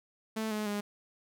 sawtooth tone with pitch steps, 219.8 / 212.6 / 205.6 Hz, A3 / G#3 / G#3, -2 / +41 / -17 cents, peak -28 dBFS, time 0.36-0.81 s, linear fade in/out 10 ms, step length 150 ms, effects none

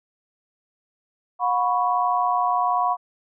sine chord, F# suspended fourth, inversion none, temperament equal with one note detuned, 721.4 / 987.8 / 1108.7 Hz, F#5 / B5 / C#6, -44 / 0 / 0 cents, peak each -22 / -23 / -24 dBFS, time 1.39-2.97 s, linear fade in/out 50 ms, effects none

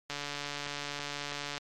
click train, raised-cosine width 0.2 ms, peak -19 dBFS, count 214, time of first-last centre 0.1-1.579 s, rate 144 Hz, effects MP3 96 kbps

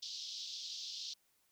white band-pass noise, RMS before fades -45 dBFS, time 0.02-1.14 s, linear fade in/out 10 ms, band 3300 to 5600 Hz, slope 48 dB/octave, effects white hiss -75 dBFS RMS until 1.51 s

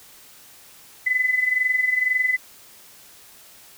sine tone with amplitude modulation, 2011 Hz, B6, 31 cents sharp, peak -15 dBFS, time 1.06-2.37 s, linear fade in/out 10 ms, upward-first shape sine, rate 22 Hz, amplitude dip 70%, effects white hiss -48 dBFS RMS until 3.77 s

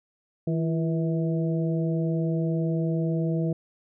harmonic tone with a mistuned harmonic, 162 Hz, E3, 30 cents flat, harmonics 1 / 2 / 3 / 4, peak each -24 / -30 / -34 / -36 dBFS, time 0.47-3.53 s, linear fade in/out 5 ms, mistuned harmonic 2, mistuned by +57 cents, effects none

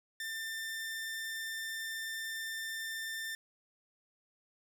sawtooth tone, 1791 Hz, A6, 30 cents sharp, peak -34 dBFS, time 0.2-3.35 s, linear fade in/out 2 ms, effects none

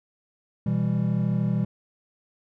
triangle chord, E minor, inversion second, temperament just, 123.61 / 164.81 / 197.78 Hz, B2 / E3 / G3, +2 / 0 / +16 cents, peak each -24 dBFS, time 0.66-1.65 s, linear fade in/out 5 ms, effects none

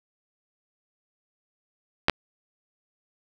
clicks, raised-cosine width 0.3 ms, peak -3 dBFS, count 2, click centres 2.084 / 2.097 s, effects none

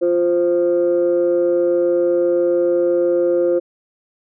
sine tone pair together, 349.2 / 523.2 Hz, F4 / C5, 0 / 0 cents, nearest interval perfect fifth, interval 700 cents, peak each -15 dBFS, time 0.01-3.6 s, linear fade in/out 20 ms, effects tanh soft clip ceiling -8 dBFS

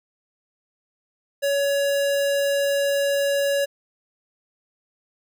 square tone, 562 Hz, C#5, 24 cents sharp, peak -20 dBFS, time 1.42-3.66 s, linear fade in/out 20 ms, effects none

